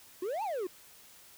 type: exponential two-way sweep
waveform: triangle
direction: up then down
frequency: 340 to 918 to 340 Hz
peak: -30 dBFS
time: 0.22-0.67 s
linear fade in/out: 5 ms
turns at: 0.43 s
effects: white hiss -56 dBFS RMS until 1.37 s